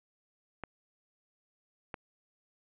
clicks, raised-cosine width 0.5 ms, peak -23 dBFS, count 2, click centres 0.637 / 1.942 s, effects resampled to 8000 Hz + 9-bit

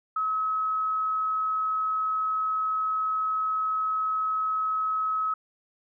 sine tone, 1283 Hz, E6, 47 cents flat, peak -24 dBFS, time 0.16-5.34 s, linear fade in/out 5 ms, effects none

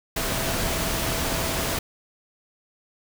sine tone in noise, 659.3 Hz, E5, in tune, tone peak -36 dBFS, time 0.16-1.79 s, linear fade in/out 5 ms, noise pink, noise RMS -26 dBFS, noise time 0.16-1.79 s, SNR -13 dB, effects none

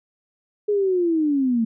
sine linear sweep, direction down, 421.1 to 220 Hz, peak -17 dBFS, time 0.68-1.65 s, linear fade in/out 10 ms, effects none

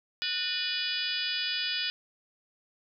harmonic tone with a mistuned harmonic, 491.9 Hz, B4, 7 cents flat, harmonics 3 / 4 / 5 / 6 / 7 / 8 / 9 / 10, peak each -40 / -40 / -37 / -35 / -35 / -39 / -40 / -35 dBFS, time 0.22-1.9 s, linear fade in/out 0 ms, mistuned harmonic 4, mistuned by -140 cents, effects none

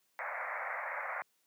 white band-pass noise, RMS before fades -39 dBFS, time 0.19-1.22 s, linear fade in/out 0 ms, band 520 to 2200 Hz, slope 96 dB/octave, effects white hiss -75 dBFS RMS until 1.46 s + high-pass 150 Hz 12 dB/octave

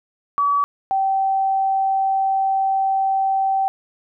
sine tone pair in turn, 1141 / 774.1 Hz, C#6 / G5, +50 / -22 cents, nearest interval perfect fifth, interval 672 cents, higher first, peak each -15 / -16 dBFS, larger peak first, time 0.38-0.64 / 0.91-3.68 s, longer second, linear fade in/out 0 ms, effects none

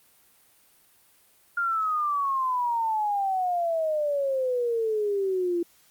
sine exponential sweep, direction down, 1413 to 339 Hz, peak -23 dBFS, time 1.57-5.63 s, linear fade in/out 5 ms, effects white hiss -60 dBFS RMS until 5.9 s + Opus 32 kbps

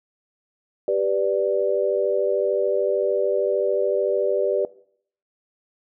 sine chord, G major, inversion none, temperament equal, 392 / 493.9 / 587.3 Hz, G4 / B4 / D5, 0 / 0 / 0 cents, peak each -23 / -23 / -22 dBFS, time 0.88-4.65 s, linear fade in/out 2 ms, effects noise-tail reverb RT60 0.6 s tail -19 dB re dry

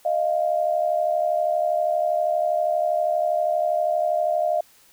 sine tone pair together, 620 / 692.5 Hz, D#5 / F5, -6 / -15 cents, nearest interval major second, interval 191 cents, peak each -22 dBFS, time 0.05-4.61 s, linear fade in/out 5 ms, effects white hiss -55 dBFS RMS until 4.92 s

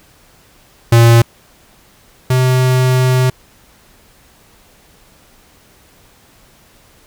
square tone pair in turn, 116.54 / 128.23 Hz, A#2 / C3, 0 / -35 cents, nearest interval major second, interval 165 cents, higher second, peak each -5 / -10 dBFS, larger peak first, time 0.92-1.22 / 2.3-3.3 s, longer second, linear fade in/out 5 ms, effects pink hiss -48 dBFS RMS until 7.06 s

